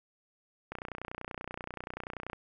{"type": "click train", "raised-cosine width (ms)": 0.5, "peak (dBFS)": -23, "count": 50, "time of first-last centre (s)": [0.72, 2.332], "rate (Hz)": 30.4, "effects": []}